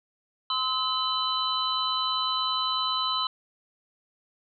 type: tone cluster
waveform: sine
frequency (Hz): 1030 / 1287 / 3042 / 3990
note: C6 / E6 / F#7 / B7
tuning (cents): -28 / -42 / +47 / +17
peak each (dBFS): -30 / -31 / -31 / -29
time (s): 0.5-3.27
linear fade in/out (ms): 2
effects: none